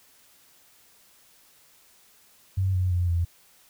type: tone with pitch steps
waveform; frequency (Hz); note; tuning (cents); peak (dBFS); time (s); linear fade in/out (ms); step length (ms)
sine; 95 / 91.71 / 88.54 / 85.47; F#2 / F#2 / F2 / F2; +46 / -15 / +24 / -37; -21; 2.57-3.25; 10; 170
effects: white hiss -58 dBFS RMS until 3.69 s